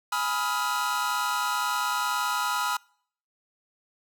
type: chord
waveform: 45% pulse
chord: F half-diminished seventh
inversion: first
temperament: equal with one note detuned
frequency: 830.6 / 987.8 / 1267 / 1396.9 Hz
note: Ab5 / Cb6 / Eb6 / F6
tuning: 0 / 0 / +31 / 0 cents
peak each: -34 / -30 / -30 / -31 dBFS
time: 0.12-2.77 s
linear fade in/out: 5 ms
effects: noise-tail reverb RT60 0.6 s tail -26 dB re dry